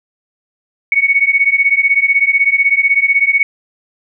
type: beating tone pair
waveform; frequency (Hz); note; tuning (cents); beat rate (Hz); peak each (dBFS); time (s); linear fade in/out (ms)
sine; 2217 / 2233; C#7 / C#7; 0 / +12; 16; -12; 0.92-3.43; 2
effects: none